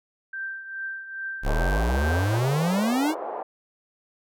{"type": "tone with tremolo", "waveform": "sine", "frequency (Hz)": 1568, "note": "G6", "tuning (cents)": 0, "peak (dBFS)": -28, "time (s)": [0.33, 2.37], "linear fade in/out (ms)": 5, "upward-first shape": "triangle", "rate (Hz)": 2.4, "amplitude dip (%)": 70}
{"type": "exponential sweep", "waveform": "square", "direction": "up", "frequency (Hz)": [32.61, 329.6], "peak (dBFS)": -22, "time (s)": [1.42, 3.15], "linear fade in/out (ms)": 50}
{"type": "band-pass noise", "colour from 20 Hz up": "white", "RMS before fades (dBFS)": -32, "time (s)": [1.46, 3.43], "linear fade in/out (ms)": 5, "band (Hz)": [420, 840], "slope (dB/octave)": 24}
{"effects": []}